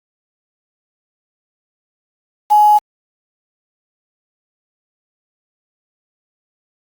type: tone with quantisation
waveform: sine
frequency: 840 Hz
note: G#5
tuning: 19 cents sharp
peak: -6 dBFS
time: 2.5-2.79 s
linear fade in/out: 20 ms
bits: 5
effects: Opus 48 kbps